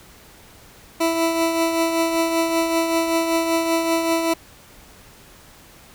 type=tone with tremolo; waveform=20% pulse; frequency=330 Hz; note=E4; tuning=2 cents sharp; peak=-11 dBFS; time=1-4.34 s; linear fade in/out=10 ms; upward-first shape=triangle; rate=5.2 Hz; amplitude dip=50%; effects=pink hiss -47 dBFS RMS until 5.94 s